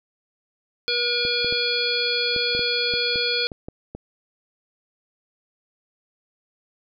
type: harmonic tone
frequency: 481 Hz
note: B4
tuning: 46 cents flat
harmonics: 1 / 3 / 5 / 7 / 9 / 10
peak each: -28 / -30 / -28 / -27 / -25 / -30 dBFS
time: 0.88-3.47 s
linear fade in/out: 0 ms
type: clicks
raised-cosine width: 2 ms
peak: -20 dBFS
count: 11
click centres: 1.251 / 1.446 / 1.525 / 2.363 / 2.55 / 2.593 / 2.938 / 3.158 / 3.518 / 3.685 / 3.95 s
effects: none